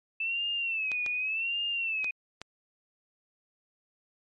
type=tone with vibrato; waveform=sine; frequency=2631 Hz; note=E7; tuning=4 cents flat; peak=-28 dBFS; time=0.2-2.11 s; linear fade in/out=5 ms; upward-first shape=sine; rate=0.87 Hz; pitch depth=120 cents each way
type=clicks; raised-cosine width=0.2 ms; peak=-21 dBFS; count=4; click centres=0.917 / 1.063 / 2.044 / 2.416 s
effects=MP3 48 kbps